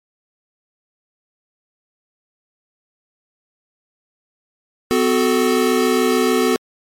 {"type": "tone cluster", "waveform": "square", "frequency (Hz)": [253.8, 370.7, 437.5], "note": ["B3", "F#4", "A4"], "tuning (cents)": [47, 3, -10], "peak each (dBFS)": -19, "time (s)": [4.91, 6.56], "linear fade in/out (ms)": 0, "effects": ["MP3 64 kbps"]}